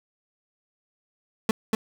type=tone with echo; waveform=30% pulse; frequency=220 Hz; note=A3; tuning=in tune; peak=-15 dBFS; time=1.49-1.51 s; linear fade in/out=2 ms; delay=240 ms; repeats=1; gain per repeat=-2 dB; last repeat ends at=1.75 s; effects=none